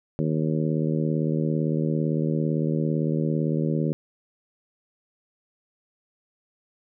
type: harmonic tone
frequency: 77.78 Hz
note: D#2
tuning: in tune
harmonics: 2 / 3 / 4 / 5 / 6 / 7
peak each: -24 / -28 / -30 / -32 / -34 / -35 dBFS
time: 0.19-3.93 s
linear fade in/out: 0 ms
effects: none